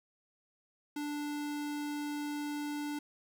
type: tone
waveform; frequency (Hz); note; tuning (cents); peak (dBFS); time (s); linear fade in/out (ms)
square; 293.7; D4; 0; -36; 0.96-2.99; 5
effects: 11-bit